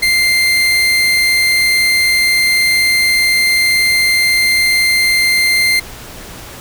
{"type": "tone", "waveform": "30% pulse", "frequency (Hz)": 2093, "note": "C7", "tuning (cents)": 0, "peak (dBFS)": -7, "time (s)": [0.02, 5.8], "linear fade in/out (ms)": 10, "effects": ["pink hiss -32 dBFS RMS until 6.6 s"]}